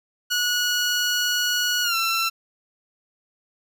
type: tone with pitch glide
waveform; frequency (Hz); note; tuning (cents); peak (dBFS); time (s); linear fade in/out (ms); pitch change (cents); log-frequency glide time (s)
15% pulse; 1459 to 1345.7; F#6 to E6; -25 to +35; -14; 0.3-2.3; 20; -140; 1.83-1.96
effects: none